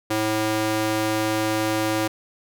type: tone with high-pass filter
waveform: square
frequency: 108.6 Hz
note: A2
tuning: 22 cents flat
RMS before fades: -23 dBFS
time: 0.1-2.08 s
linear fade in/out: 10 ms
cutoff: 300 Hz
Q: 0.93
effects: none